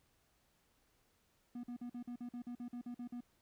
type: tone bursts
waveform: triangle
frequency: 242.4 Hz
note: B3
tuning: 32 cents flat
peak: -40 dBFS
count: 13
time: 1.55-3.207 s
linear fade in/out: 5 ms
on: 85 ms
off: 46 ms
effects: pink hiss -75 dBFS RMS until 3.41 s